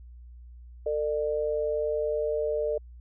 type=tone pair together; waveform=sine; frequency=449.7 / 600.3 Hz; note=A4 / D5; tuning=+38 / +38 cents; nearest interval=perfect fourth; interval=500 cents; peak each=-28 dBFS; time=0.86-2.78 s; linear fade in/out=5 ms; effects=added 60 Hz sine -44 dBFS peak until 3 s